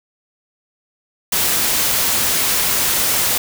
white noise, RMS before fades -17 dBFS, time 1.32-3.38 s, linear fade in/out 5 ms, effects none

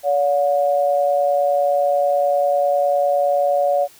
sine tone pair together, 570 / 719.7 Hz, C#5 / F#5, +48 / -48 cents, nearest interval major third, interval 404 cents, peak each -16 / -19 dBFS, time 0.03-3.88 s, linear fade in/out 50 ms, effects white hiss -48 dBFS RMS until 3.99 s

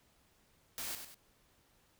white noise with echo, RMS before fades -41 dBFS, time 0.78-0.95 s, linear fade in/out 0 ms, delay 97 ms, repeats 2, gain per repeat -7 dB, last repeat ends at 1.144 s, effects pink hiss -70 dBFS RMS until 1.99 s

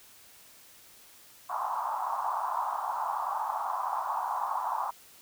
white band-pass noise, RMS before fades -32 dBFS, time 1.49-4.91 s, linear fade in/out 10 ms, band 780 to 1100 Hz, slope 48 dB/octave, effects white hiss -55 dBFS RMS until 5.21 s

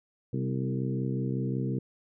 harmonic tone with a mistuned harmonic, 65.41 Hz, C2, in tune, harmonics 2 / 3 / 4 / 5 / 6 / 7, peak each -30 / -34 / -36 / -38 / -40 / -41 dBFS, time 0.33-1.79 s, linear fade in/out 5 ms, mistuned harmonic 4, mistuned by -27 cents, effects none

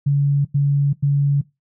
sine tone bursts, 141.8 Hz, C#3, 40 cents sharp, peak -13 dBFS, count 3, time 0.06-1.414 s, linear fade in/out 10 ms, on 390 ms, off 92 ms, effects noise-tail reverb RT60 0.2 s tail -20 dB re dry

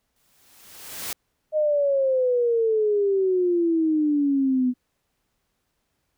white noise with exponential growth, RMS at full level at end -29 dBFS, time 0.16-1.13 s, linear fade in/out 2 ms, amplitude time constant 210 ms
sine exponential sweep, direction down, 622.3 to 246.9 Hz, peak -18 dBFS, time 1.52-4.74 s, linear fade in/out 50 ms
effects pink hiss -74 dBFS RMS until 6.17 s

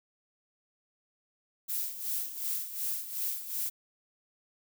violet noise with tremolo, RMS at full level -32 dBFS, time 1.68-3.7 s, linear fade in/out 20 ms, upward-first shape sine, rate 2.7 Hz, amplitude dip 70%, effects none

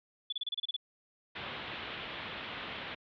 sine tone bursts, 3449 Hz, A7, 35 cents flat, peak -32 dBFS, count 9, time 0.3-0.765 s, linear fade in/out 5 ms, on 25 ms, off 30 ms
white low-pass noise, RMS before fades -42 dBFS, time 1.35-2.95 s, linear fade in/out 10 ms, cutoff 3600 Hz, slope 48 dB/octave
effects high-pass 60 Hz 12 dB/octave

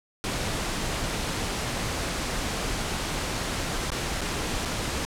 pink noise with dropouts, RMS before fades -29 dBFS, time 0.24-5.05 s, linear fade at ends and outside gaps 0 ms, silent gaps 3.903-3.918 / 4.209-4.215 / 4.651-4.656 s, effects low-pass 9000 Hz 12 dB/octave

